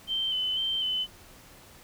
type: tone with vibrato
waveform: sine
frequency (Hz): 3075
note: G7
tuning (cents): -34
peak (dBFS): -26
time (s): 0.07-1.07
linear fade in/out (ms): 50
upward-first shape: square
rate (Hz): 2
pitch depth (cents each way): 26
effects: pink hiss -52 dBFS RMS until 1.83 s